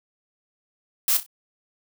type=noise with echo; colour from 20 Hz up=blue; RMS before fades=-20 dBFS; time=1.08-1.17 s; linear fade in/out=2 ms; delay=31 ms; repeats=3; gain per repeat=-10 dB; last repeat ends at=1.263 s; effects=none